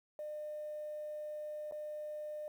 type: tone with dropouts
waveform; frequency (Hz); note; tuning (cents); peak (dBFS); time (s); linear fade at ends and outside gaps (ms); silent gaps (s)
sine; 603; D5; +46; -39; 0.19-2.48; 1; 1.712-1.722
effects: tanh soft clip ceiling -36 dBFS + 11-bit